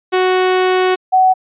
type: tone pair in turn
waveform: sawtooth / sine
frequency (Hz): 370 / 749.5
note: F#4 / F#5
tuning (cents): 0 / +22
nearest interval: octave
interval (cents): 1222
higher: second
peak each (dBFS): -7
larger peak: neither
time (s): 0.12-0.96 / 1.12-1.34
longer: first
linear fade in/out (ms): 20
effects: resampled to 8000 Hz